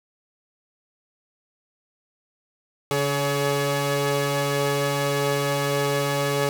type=tone cluster; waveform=sawtooth; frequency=142.1 / 424.6 / 564 Hz; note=C#3 / G#4 / C#5; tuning=+43 / +38 / +30 cents; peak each=-22 dBFS; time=2.91-6.49 s; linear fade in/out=0 ms; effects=none